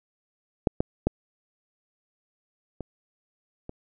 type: clicks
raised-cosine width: 2 ms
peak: -6 / -9 / -8 / -20 / -23 dBFS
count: 5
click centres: 0.672 / 0.805 / 1.07 / 2.807 / 3.694 s
effects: none